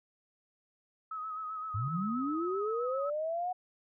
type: tone with vibrato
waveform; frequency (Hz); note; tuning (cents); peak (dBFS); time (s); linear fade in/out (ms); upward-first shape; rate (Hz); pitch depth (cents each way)
sine; 1275; D#6; +42; -36; 1.11-3.1; 5; sine; 7.7; 41
type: linear sweep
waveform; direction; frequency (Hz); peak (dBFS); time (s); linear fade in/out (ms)
sine; up; 93 to 740; -31; 1.74-3.53; 10
type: tone with exponential decay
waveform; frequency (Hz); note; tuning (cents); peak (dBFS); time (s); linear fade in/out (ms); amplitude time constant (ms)
sine; 151.7; D#3; -44; -38; 1.88-2.53; 2; 140
effects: none